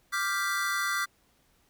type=chord; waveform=square; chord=G dominant seventh; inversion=second; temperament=equal; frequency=1174.7 / 1396.9 / 1568 / 1975.5 Hz; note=D6 / F6 / G6 / B6; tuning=0 / 0 / 0 / 0 cents; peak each=-33 / -34 / -34 / -34 dBFS; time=0.12-1.06 s; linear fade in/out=20 ms; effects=pink hiss -67 dBFS RMS until 1.69 s